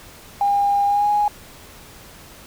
triangle tone with pitch glide, 807 to 829.2 Hz, G#5 to G#5, -50 to -3 cents, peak -11 dBFS, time 0.41-1.28 s, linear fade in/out 2 ms, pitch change +47 cents, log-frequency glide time 0.86-1.1 s, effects tanh soft clip ceiling -13 dBFS + pink hiss -43 dBFS RMS until 2.46 s

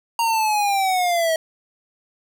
square linear sweep, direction down, 932.3 to 636 Hz, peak -18 dBFS, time 0.19-1.36 s, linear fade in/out 2 ms, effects none

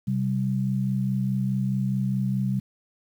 sine tone pair together, 130 / 194.78 Hz, C3 / G3, -11 / -11 cents, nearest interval perfect fifth, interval 700 cents, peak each -25 dBFS, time 0.07-2.6 s, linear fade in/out 10 ms, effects 9-bit

